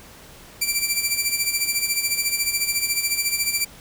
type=tone with tremolo; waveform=10% pulse; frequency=2347 Hz; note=D7; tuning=2 cents flat; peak=-9 dBFS; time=0.61-3.65 s; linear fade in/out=10 ms; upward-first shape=sine; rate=14 Hz; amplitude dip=65%; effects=pink hiss -45 dBFS RMS until 3.8 s

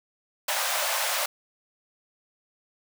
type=high-pass noise; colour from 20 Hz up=pink; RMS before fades=-27 dBFS; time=0.48-1.26 s; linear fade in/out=5 ms; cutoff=540 Hz; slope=96 dB/octave; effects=none

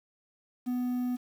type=tone with quantisation; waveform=triangle; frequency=248 Hz; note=B3; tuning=7 cents sharp; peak=-26 dBFS; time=0.66-1.17 s; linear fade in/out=20 ms; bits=9; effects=none

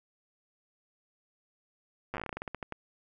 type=slowing click train; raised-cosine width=0.5 ms; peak=-21 dBFS; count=17; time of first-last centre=2.14-2.724 s; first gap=8 ms; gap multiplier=1.18; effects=none

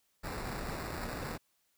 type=noise with sample-and-hold; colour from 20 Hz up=pink; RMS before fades=-39 dBFS; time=0.23-1.38 s; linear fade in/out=20 ms; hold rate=3150 Hz; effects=white hiss -75 dBFS RMS until 1.77 s

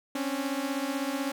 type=beating tone pair; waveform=sawtooth; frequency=267.1 / 283.1 Hz; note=C4 / C#4; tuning=+36 / +37 cents; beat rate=16 Hz; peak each=-28 / -28 dBFS; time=0.15-1.32 s; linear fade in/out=5 ms; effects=none

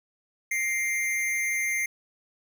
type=tone with amplitude modulation; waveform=square; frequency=2102 Hz; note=C7; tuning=7 cents sharp; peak=-23 dBFS; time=0.51-1.86 s; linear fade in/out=5 ms; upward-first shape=sine; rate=225 Hz; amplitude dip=60%; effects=none

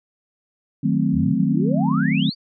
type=chord; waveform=sine; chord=D# diminished seventh; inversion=none; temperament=equal; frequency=155.56 / 185 / 220 / 261.6 Hz; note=D#3 / F#3 / A3 / C4; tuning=0 / 0 / 0 / 0 cents; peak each=-22 dBFS; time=0.83-2.3 s; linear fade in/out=10 ms
type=exponential sweep; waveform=sine; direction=up; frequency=66.4 to 4800 Hz; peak=-25 dBFS; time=1.12-2.35 s; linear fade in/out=50 ms
effects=none

